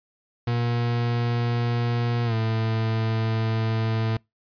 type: tone with pitch glide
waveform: 40% pulse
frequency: 119 to 111.67 Hz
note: A#2 to A2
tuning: +36 to +26 cents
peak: -21 dBFS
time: 0.47-4.17 s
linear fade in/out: 5 ms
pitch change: -110 cents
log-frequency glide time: 2.25-2.34 s
effects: noise-tail reverb RT60 0.2 s tail -26 dB re dry + resampled to 11025 Hz